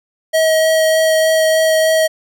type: tone with vibrato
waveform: square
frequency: 637 Hz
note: D#5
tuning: 41 cents sharp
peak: -11 dBFS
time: 0.33-2.08 s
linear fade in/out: 20 ms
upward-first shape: sine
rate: 3.3 Hz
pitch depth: 8 cents each way
effects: none